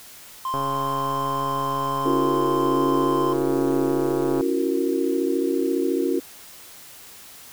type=tone with pitch glide; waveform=triangle; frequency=1046.5 to 1039.9 Hz; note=C6 to C6; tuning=0 to -11 cents; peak=-22 dBFS; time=0.45-3.33 s; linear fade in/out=2 ms; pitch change=-11 cents; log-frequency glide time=0.59-3.17 s
type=click train; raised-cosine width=1 ms; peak=-16 dBFS; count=535; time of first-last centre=0.54-4.41 s; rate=138 Hz
type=chord; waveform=sine; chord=F# dominant seventh; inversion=second; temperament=equal with one note detuned; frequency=277.2 / 335.6 / 370 / 466.2 Hz; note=C#4 / E4 / F#4 / A#4; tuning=0 / +31 / 0 / 0 cents; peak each=-25 / -25 / -24 / -28 dBFS; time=2.05-6.2 s; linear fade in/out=10 ms
effects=white hiss -44 dBFS RMS until 7.52 s